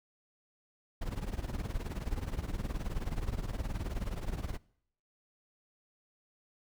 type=noise with tremolo; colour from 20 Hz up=brown; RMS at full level=-32 dBFS; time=1.01-4.58 s; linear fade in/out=10 ms; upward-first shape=triangle; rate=19 Hz; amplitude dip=90%; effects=noise-tail reverb RT60 0.7 s tail -23 dB re dry

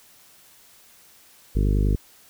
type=harmonic tone; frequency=50.3 Hz; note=G1; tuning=45 cents sharp; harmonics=1 / 2 / 3 / 4 / 5 / 6 / 7 / 8 / 9; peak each=-19 / -25 / -29 / -31 / -33 / -35 / -36 / -37 / -38 dBFS; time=1.55-1.96 s; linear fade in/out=10 ms; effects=white hiss -53 dBFS RMS until 2.29 s

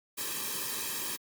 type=noise with comb filter; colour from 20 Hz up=white; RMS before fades=-35 dBFS; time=0.17-1.17 s; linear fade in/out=20 ms; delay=1.4 ms; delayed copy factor=-0.9; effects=Opus 48 kbps

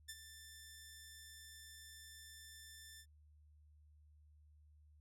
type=tone with ADSR envelope; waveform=10% pulse; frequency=1773 Hz; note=A6; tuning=13 cents sharp; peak=-36 dBFS; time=0.08-3.06 s; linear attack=15 ms; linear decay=47 ms; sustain=-10 dB; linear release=65 ms; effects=added 75 Hz sine -63 dBFS peak until 5 s

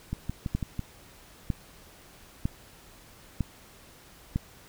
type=two click trains; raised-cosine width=5 ms; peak=-14 / -18 dBFS; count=5 / 5; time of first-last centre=0.55-4.36 / 0.13-0.793 s; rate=1.05 / 6.03 Hz; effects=pink hiss -53 dBFS RMS until 4.68 s

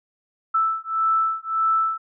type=beating tone pair; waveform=sine; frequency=1318.5 / 1320.2 Hz; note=E6 / E6; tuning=0 / +2 cents; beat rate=1.7 Hz; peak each=-22 dBFS; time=0.54-1.98 s; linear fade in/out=10 ms; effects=none

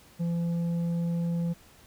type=tone with tanh clipping; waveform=triangle; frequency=170 Hz; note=F3; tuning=46 cents flat; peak=-27 dBFS; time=0.19-1.54 s; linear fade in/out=20 ms; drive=10 dB; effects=pink hiss -56 dBFS RMS until 1.86 s

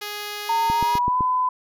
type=tone; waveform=5% pulse; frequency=415.3 Hz; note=G#4; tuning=in tune; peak=-18 dBFS; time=0.01-0.99 s; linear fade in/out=10 ms
type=tone with pitch glide; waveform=sine; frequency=914 to 1008.3 Hz; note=A#5 to B5; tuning=-34 to +36 cents; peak=-18 dBFS; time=0.49-1.49 s; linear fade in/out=5 ms; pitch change=+170 cents; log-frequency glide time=0.68-1.19 s
type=click train; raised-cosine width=3 ms; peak=-15 dBFS; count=5; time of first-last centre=0.7-1.208 s; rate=7.88 Hz
effects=none

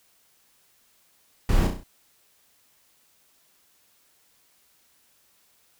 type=noise with echo; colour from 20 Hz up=brown; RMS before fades=-21 dBFS; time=1.49-1.67 s; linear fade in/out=2 ms; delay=33 ms; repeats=5; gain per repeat=-5 dB; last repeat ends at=1.835 s; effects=white hiss -63 dBFS RMS until 5.79 s

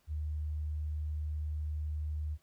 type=tone; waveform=sine; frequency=76 Hz; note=D#2; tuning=40 cents flat; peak=-33 dBFS; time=0.07-2.38 s; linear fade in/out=50 ms; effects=pink hiss -72 dBFS RMS until 2.42 s

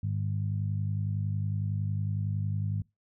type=harmonic tone; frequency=50.9 Hz; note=G#1; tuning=34 cents flat; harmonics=2 / 3 / 4; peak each=-29 / -34 / -42 dBFS; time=0.03-2.82 s; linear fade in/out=5 ms; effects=noise-tail reverb RT60 0.2 s tail -22 dB re dry

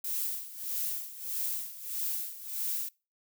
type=noise with tremolo; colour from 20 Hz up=violet; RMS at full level=-32 dBFS; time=0.04-2.89 s; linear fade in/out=5 ms; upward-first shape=sine; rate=1.6 Hz; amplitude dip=80%; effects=noise-tail reverb RT60 0.3 s tail -24 dB re dry

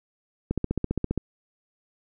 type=click train; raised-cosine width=3 ms; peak=-12 dBFS; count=11; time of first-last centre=0.51-1.177 s; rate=15 Hz; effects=none

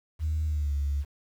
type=tone with pitch glide; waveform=sine; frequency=77.9 to 71.02 Hz; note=D#2 to C#2; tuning=+3 to +43 cents; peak=-24 dBFS; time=0.19-1.05 s; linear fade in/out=50 ms; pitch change=-160 cents; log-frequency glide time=0.45-0.73 s; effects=tanh soft clip ceiling -21 dBFS + 9-bit

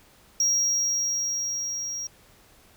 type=tone with level ramp; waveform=triangle; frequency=5640 Hz; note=F8; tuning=16 cents sharp; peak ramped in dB=-18 to -29 dBFS; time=0.4-2.07 s; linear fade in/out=2 ms; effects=pink hiss -56 dBFS RMS until 2.76 s

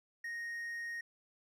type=tone; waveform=triangle; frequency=1864.7 Hz; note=A#6; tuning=in tune; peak=-37 dBFS; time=0.24-1.01 s; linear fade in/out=5 ms; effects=none

